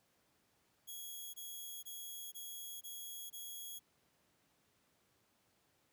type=tone bursts; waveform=5% pulse; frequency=3322 Hz; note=G#7; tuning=in tune; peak=-37 dBFS; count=6; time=0.87-3.795 s; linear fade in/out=20 ms; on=470 ms; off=21 ms; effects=pink hiss -75 dBFS RMS until 5.92 s + high-pass 100 Hz 12 dB/octave